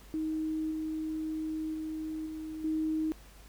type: tone with level steps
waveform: sine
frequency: 314 Hz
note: D#4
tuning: 16 cents sharp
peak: -30 / -32 / -34 / -37 / -28 dBFS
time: 0.14-3.12 s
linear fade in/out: 0 ms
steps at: 0.71 / 1.74 / 2.26 / 2.64 s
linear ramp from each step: 5 ms
effects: added 50 Hz sine -52 dBFS peak until 3.48 s + pink hiss -57 dBFS RMS until 3.48 s